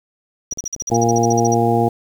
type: tone bursts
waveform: sine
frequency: 5800 Hz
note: F#8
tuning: 35 cents flat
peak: -20 dBFS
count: 15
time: 0.51-1.544 s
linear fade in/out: 5 ms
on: 26 ms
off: 46 ms
type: clicks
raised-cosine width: 2 ms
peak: -22 dBFS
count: 9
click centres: 0.525 / 0.574 / 0.64 / 0.763 / 0.821 / 0.902 / 1.067 / 1.132 / 1.183 s
type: harmonic tone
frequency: 116.54 Hz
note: A#2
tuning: in tune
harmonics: 1 / 2 / 3 / 4 / 6 / 7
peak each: -20 / -20 / -20 / -20 / -20 / -20 dBFS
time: 0.91-1.89 s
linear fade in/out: 10 ms
effects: 7-bit